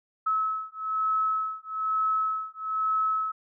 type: beating tone pair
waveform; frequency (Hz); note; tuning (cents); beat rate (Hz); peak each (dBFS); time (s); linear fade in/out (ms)
sine; 1293 / 1294.1; E6 / E6; -34 / -32; 1.1; -28; 0.26-3.32; 10
effects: none